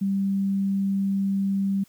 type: tone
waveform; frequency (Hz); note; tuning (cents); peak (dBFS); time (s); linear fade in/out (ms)
sine; 196; G3; 0; -21; 0.01-1.84; 10
effects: white hiss -59 dBFS RMS until 1.88 s